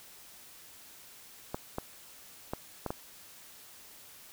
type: clicks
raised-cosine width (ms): 1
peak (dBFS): -19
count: 5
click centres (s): 1.545 / 1.784 / 2.535 / 2.863 / 2.905
effects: white hiss -53 dBFS RMS until 4.32 s